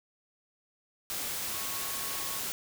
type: tone in noise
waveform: sine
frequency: 1100 Hz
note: C#6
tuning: 14 cents flat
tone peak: -45 dBFS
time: 1.54-2.39 s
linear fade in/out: 0 ms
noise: white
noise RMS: -35 dBFS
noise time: 1.1-2.52 s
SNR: -13 dB
effects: none